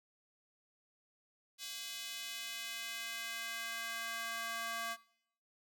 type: tone with high-pass filter sweep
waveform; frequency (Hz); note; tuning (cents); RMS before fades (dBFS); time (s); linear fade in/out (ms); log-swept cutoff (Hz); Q
square; 229.2; A#3; -29; -42; 1.58-4.97; 50; 3600 to 1100; 1.3
effects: noise-tail reverb RT60 0.7 s tail -21 dB re dry